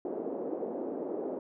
white band-pass noise, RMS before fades -36 dBFS, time 0.05-1.39 s, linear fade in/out 2 ms, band 280 to 520 Hz, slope 24 dB/octave, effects none

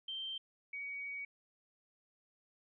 sine tone pair in turn, 3136 / 2254 Hz, G7 / C#7, 0 / +28 cents, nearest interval tritone, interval 572 cents, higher first, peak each -39 / -40 dBFS, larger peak first, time 0.08-0.38 / 0.73-1.25 s, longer second, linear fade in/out 5 ms, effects none

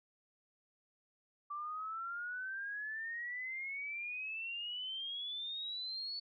sine exponential sweep, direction up, 1163 to 4469 Hz, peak -39 dBFS, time 1.5-6.2 s, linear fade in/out 10 ms, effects none

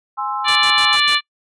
sine chord, Ab augmented, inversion none, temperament equal, 830.6 / 1046.5 / 1318.5 Hz, Ab5 / C6 / E6, 0 / 0 / 0 cents, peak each -24 / -24 / -25 dBFS, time 0.17-0.97 s, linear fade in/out 20 ms
harmonic tone, 587.3 Hz, D5, in tune, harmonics 2 / 3 / 4 / 5 / 6 / 7, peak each -20 / -20 / -20 / -20 / -20 / -20 dBFS, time 0.44-1.21 s, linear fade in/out 50 ms
white noise bursts, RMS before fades -27 dBFS, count 5, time 0.48-1.151 s, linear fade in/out 2 ms, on 75 ms, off 74 ms
effects noise-tail reverb RT60 0.1 s tail -26 dB re dry + resampled to 22050 Hz

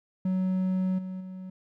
triangle tone with level steps, 186.4 Hz, F#3, 13 cents sharp, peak -22 / -31 / -35 dBFS, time 0.25-1.5 s, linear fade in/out 5 ms, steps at 0.98 / 1.2 s, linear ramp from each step 10 ms, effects none

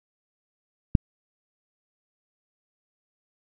click, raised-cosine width 5 ms, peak -3 dBFS, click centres 0.952 s, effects none

